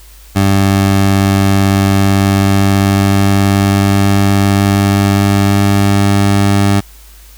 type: tone with pitch glide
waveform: 20% pulse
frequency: 98 to 100 Hz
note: G2 to G2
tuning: 0 to +35 cents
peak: -3 dBFS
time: 0.35-6.81 s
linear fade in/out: 20 ms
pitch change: +35 cents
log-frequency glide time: 1.9-6.02 s
effects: added 51 Hz sine -36 dBFS peak until 7.37 s + white hiss -42 dBFS RMS until 7.37 s